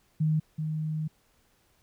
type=tone pair in turn; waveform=sine; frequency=155.56 / 155.56 Hz; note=D#3 / D#3; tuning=0 / 0 cents; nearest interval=unison; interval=0 cents; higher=neither; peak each=-22 / -28 dBFS; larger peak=first; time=0.2-0.4 / 0.58-1.08 s; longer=second; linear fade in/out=10 ms; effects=pink hiss -67 dBFS RMS until 1.82 s